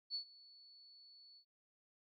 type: tone with ADSR envelope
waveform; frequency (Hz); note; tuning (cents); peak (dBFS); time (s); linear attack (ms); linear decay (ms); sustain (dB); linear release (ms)
sine; 4435; C#8; 0; -37; 0.1-1.45; 47; 94; -22; 80
effects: none